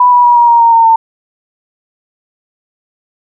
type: tone with pitch steps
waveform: sine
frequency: 987.8 / 975.3 / 963 / 950.9 / 938.8 / 927 / 915.3 / 903.7 Hz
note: B5 / B5 / B5 / A#5 / A#5 / A#5 / A#5 / A5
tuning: 0 / -22 / -44 / +34 / +12 / -10 / -32 / +46 cents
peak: -3 dBFS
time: 0-0.96 s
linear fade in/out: 5 ms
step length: 120 ms
effects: none